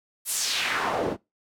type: noise with band-pass filter sweep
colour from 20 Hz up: pink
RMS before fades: -27 dBFS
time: 0.25-1.17 s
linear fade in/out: 50 ms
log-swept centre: 12000 to 290 Hz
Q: 1.7
effects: noise-tail reverb RT60 0.2 s tail -21 dB re dry